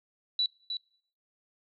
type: tone with echo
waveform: sine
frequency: 3948 Hz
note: B7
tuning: 1 cent flat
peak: -24 dBFS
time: 0.39-0.46 s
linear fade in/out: 2 ms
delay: 310 ms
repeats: 1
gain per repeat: -7 dB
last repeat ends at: 0.77 s
effects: noise-tail reverb RT60 0.6 s tail -24 dB re dry